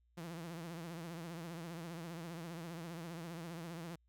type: tone with vibrato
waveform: sawtooth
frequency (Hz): 167.5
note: E3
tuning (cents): +28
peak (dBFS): -40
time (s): 0.17-3.96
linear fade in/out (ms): 10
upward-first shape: triangle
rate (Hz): 15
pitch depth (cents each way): 110
effects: added 59 Hz sine -70 dBFS peak until 4.08 s